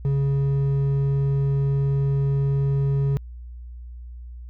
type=tone with hard clipping; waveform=sine; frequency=138.59 Hz; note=C#3; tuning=in tune; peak=-20 dBFS; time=0.05-3.17 s; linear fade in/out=0 ms; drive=5 dB; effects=added 60 Hz sine -35 dBFS peak until 4.49 s